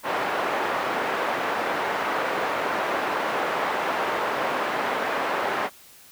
pink band-pass noise, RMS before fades -26 dBFS, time 0.03-5.7 s, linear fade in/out 50 ms, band 540 to 1600 Hz, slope 12 dB/octave, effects white hiss -50 dBFS RMS until 6.11 s

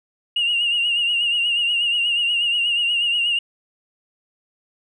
sine tone with vibrato, 2831 Hz, F7, 23 cents sharp, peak -16 dBFS, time 0.36-3.39 s, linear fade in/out 5 ms, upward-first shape triangle, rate 8.3 Hz, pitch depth 61 cents each way, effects tanh soft clip ceiling -13 dBFS

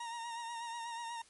40% pulse tone with vibrato, 932.3 Hz, A#5, in tune, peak -39 dBFS, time 0-1.22 s, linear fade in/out 5 ms, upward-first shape sine, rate 8.2 Hz, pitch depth 36 cents each way, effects white hiss -64 dBFS RMS until 1.29 s + MP3 48 kbps

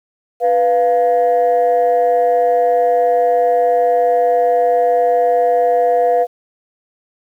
sine tone pair together, 493.9 / 698.5 Hz, B4 / F5, 0 / 0 cents, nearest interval tritone, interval 600 cents, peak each -12 dBFS, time 0.4-6.27 s, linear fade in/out 50 ms, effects tanh soft clip ceiling -6 dBFS + 8-bit

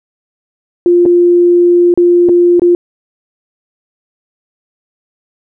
sine tone with dropouts, 350 Hz, F4, 4 cents sharp, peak -4 dBFS, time 0.86-2.75 s, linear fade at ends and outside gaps 1 ms, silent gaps 1.054-1.06 / 1.94-1.975 / 2.288-2.293 / 2.596-2.619 s, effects none

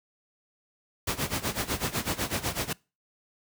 pink noise with tremolo, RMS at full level -27 dBFS, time 1.07-2.73 s, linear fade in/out 5 ms, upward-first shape sine, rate 8 Hz, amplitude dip 85%, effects noise-tail reverb RT60 0.3 s tail -25 dB re dry + high-pass 60 Hz 12 dB/octave

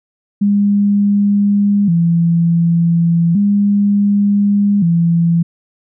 sine tone with vibrato, 185 Hz, F#3, in tune, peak -9 dBFS, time 0.41-5.43 s, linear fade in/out 10 ms, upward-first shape square, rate 0.34 Hz, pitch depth 160 cents each way, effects none

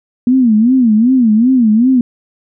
sine tone with vibrato, 236.3 Hz, A#3, 24 cents sharp, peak -6 dBFS, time 0.27-2.01 s, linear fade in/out 2 ms, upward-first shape sine, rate 2.6 Hz, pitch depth 190 cents each way, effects none

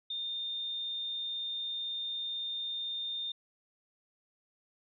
sine tone, 3629 Hz, A#7, 47 cents flat, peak -34 dBFS, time 0.1-3.32 s, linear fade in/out 5 ms, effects none

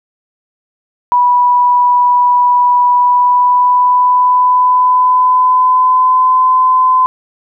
sine tone with pitch glide, 981 to 1021.5 Hz, B5 to C6, -12 to -42 cents, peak -6 dBFS, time 1.12-7.06 s, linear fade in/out 0 ms, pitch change +70 cents, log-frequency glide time 2.89-6.42 s, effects none

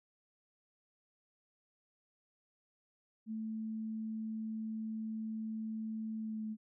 sine tone with pitch glide, 220 to 217 Hz, A3 to A3, 0 to -24 cents, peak -37 dBFS, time 3.26-6.57 s, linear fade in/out 50 ms, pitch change -24 cents, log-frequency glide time 6.18-6.45 s, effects none

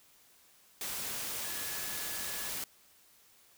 sine tone in noise, 1700 Hz, G#6, 40 cents sharp, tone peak -48 dBFS, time 1.44-2.49 s, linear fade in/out 2 ms, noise white, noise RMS -38 dBFS, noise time 0.81-2.64 s, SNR -13 dB, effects white hiss -63 dBFS RMS until 3.57 s

